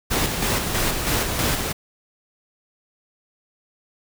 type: noise with tremolo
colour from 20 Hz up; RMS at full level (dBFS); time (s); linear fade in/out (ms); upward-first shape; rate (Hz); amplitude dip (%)
pink; -21; 0.1-1.73; 20; square; 3.1; 40
effects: none